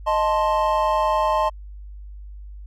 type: chord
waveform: triangle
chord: A diminished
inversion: second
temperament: equal with one note detuned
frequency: 622.3 / 880 / 1050.7 Hz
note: Eb5 / A5 / C6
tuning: 0 / 0 / +7 cents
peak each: -20 dBFS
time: 0.06-1.5 s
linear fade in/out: 20 ms
effects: added 50 Hz sine -35 dBFS peak until 2.66 s